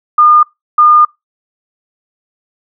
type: tone bursts at uneven times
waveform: sine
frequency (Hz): 1214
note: D#6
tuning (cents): -43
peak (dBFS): -3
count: 2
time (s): 0.18-0.43 / 0.78-1.05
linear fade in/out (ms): 5
effects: noise-tail reverb RT60 0.2 s tail -24 dB re dry